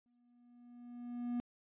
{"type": "tone with exponential growth", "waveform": "triangle", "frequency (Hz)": 241.7, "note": "B3", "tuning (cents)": -37, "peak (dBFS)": -31, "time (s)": [0.06, 1.4], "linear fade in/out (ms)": 0, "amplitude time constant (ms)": 290, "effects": ["resampled to 8000 Hz"]}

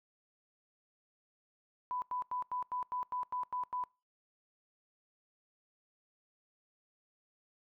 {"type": "tone bursts", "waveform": "sine", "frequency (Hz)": 996, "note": "B5", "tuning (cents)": 14, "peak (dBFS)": -34, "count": 10, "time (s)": [1.91, 3.838], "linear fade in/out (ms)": 0, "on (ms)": 110, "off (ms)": 92, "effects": ["noise-tail reverb RT60 0.3 s tail -25 dB re dry"]}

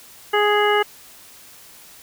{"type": "harmonic tone", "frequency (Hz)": 415.9, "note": "G#4", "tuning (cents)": 2, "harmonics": [1, 2, 3, 4, 5, 7], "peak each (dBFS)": [-18, -21, -23, -24, -25, -26], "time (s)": [0.33, 0.83], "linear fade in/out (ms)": 10, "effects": ["white hiss -45 dBFS RMS until 2.02 s"]}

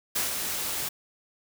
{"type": "noise with ADSR envelope", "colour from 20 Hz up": "white", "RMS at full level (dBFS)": -26, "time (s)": [0.15, 0.89], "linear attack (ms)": 12, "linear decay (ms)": 140, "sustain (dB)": -5, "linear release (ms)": 10, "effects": []}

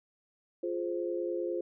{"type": "chord", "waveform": "sine", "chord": "F minor", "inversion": "none", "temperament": "just", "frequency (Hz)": [349.2, 419.1, 523.8], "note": ["F4", "Ab4", "C5"], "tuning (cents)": [0, 16, 2], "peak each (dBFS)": [-33, -38, -36], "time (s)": [0.63, 1.61], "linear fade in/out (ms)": 5, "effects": []}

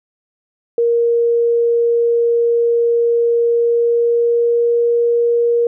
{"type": "tone with pitch glide", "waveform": "sine", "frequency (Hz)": [469.1, 471.8], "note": ["A#4", "A#4"], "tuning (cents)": [11, 21], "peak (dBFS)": -11, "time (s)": [0.78, 5.67], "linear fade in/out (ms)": 2, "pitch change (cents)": 10, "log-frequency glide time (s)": [3.43, 4.78], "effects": []}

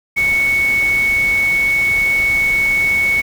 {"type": "tone in noise", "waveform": "sine", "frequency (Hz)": 2217, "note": "C#7", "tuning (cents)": 0, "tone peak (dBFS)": -12, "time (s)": [0.16, 3.22], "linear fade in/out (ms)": 20, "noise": "pink", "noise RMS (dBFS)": -29, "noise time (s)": [0.16, 3.22], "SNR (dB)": 14, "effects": []}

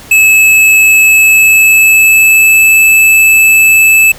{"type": "tone with pitch glide", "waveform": "square", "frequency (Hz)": [2598, 2619], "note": ["E7", "E7"], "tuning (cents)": [-26, -12], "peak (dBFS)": -3, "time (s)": [0.11, 4.12], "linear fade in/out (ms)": 5, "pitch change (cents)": 14, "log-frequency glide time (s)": [1.03, 2.69], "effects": ["pink hiss -32 dBFS RMS until 4.18 s"]}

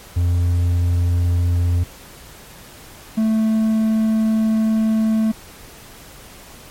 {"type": "tone pair in turn", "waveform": "triangle", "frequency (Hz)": [87.31, 220], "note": ["F2", "A3"], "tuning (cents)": [0, 0], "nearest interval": "octave + major third", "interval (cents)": 1600, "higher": "second", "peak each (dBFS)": [-12, -12], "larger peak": "neither", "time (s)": [[0.16, 1.84], [3.17, 5.32]], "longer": "second", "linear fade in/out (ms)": 10, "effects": ["pink hiss -41 dBFS RMS until 6.7 s", "MP3 64 kbps"]}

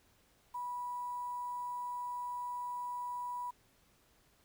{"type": "tone with quantisation", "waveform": "sine", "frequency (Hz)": 980, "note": "B5", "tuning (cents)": -14, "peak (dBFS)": -37, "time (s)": [0.54, 3.51], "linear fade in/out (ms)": 10, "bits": 10, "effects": ["pink hiss -69 dBFS RMS until 4.44 s"]}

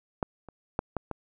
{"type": "clicks", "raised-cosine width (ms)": 1, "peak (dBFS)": [-13, -30, -12, -15, -19], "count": 5, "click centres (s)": [0.228, 0.487, 0.791, 0.967, 1.113], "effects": []}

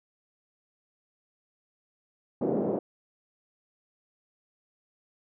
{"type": "band-pass noise", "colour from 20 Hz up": "white", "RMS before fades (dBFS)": -28, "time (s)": [2.41, 2.79], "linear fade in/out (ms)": 5, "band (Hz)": [170, 520], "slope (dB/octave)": 24, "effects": []}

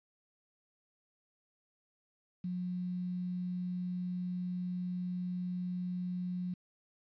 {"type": "tone with quantisation", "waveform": "sine", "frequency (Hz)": 180, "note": "F#3", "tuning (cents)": -47, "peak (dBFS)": -34, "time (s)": [2.44, 6.54], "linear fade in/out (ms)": 5, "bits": 10, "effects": ["resampled to 11025 Hz"]}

